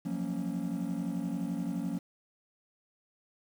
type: chord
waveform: triangle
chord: Gb major seventh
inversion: third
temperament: just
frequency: 173.43 / 185 / 231.2 / 277.5 Hz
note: F3 / Gb3 / Bb3 / Db4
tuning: -12 / 0 / -14 / +2 cents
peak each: -34 dBFS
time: 0.05-1.99 s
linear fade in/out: 10 ms
effects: tanh soft clip ceiling -25 dBFS + 9-bit